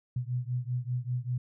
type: beating tone pair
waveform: sine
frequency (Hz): 122 / 127.1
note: B2 / C3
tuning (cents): -21 / -50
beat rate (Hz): 5.1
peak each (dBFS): -32 / -33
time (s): 0.16-1.38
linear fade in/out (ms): 5
effects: none